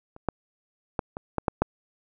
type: clicks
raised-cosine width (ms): 1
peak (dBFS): -30 / -10 / -11 / -20 / -11 / -8 / -6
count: 7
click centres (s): 0.164 / 0.287 / 0.992 / 1.169 / 1.383 / 1.482 / 1.62
effects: none

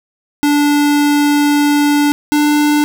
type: tone pair in turn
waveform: square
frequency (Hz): 291.4 / 296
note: D4 / D4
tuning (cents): -13 / +14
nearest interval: unison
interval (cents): 27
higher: second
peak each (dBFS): -10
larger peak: neither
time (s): 0.43-2.12 / 2.32-2.84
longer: first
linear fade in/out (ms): 0
effects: none

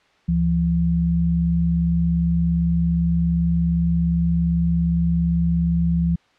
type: tone pair together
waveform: sine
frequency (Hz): 71.8 / 169.2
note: D2 / E3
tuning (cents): -39 / +45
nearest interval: octave + minor third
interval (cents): 1484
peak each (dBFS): -23 / -17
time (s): 0.28-6.16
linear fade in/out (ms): 10
effects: white hiss -58 dBFS RMS until 6.38 s + low-pass 3000 Hz 12 dB/octave

